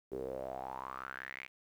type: tone with band-pass filter sweep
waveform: sawtooth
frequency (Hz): 65.41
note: C2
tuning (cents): 0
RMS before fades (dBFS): -43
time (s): 0.11-1.48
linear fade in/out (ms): 20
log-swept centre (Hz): 390 to 2400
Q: 6.6
effects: 11-bit